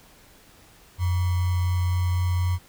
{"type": "tone with sample-and-hold", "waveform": "sine", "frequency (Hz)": 89.6, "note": "F2", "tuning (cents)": 45, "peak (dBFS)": -20, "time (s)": [0.98, 2.59], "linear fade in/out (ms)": 50, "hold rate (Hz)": 1050, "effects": ["pink hiss -53 dBFS RMS until 2.68 s"]}